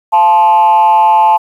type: tone with frequency modulation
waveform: sine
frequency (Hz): 870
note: A5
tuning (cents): -20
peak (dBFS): -3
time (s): 0.12-1.38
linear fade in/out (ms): 20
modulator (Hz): 181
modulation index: 0.53
effects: tanh soft clip ceiling -2 dBFS + 7-bit